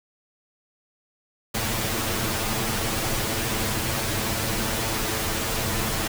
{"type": "noise with comb filter", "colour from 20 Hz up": "pink", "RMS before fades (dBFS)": -26, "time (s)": [1.54, 6.08], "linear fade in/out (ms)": 10, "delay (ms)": 9, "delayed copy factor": 0.9, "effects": []}